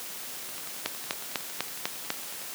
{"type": "two click trains", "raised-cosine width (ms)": 0.2, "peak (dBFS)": [-9, -24], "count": [6, 22], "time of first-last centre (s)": [[0.86, 2.104], [0.49, 2.417]], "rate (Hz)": [4.02, 10.9], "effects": ["white hiss -39 dBFS RMS until 2.54 s", "high-pass 150 Hz 12 dB/octave"]}